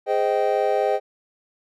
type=chord; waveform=triangle; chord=Ab major seventh; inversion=none; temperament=just; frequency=415.3 / 519.1 / 623 / 778.7 Hz; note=Ab4 / C5 / Eb5 / G5; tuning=0 / -14 / +2 / -12 cents; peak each=-22 dBFS; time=0.06-1 s; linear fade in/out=50 ms; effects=none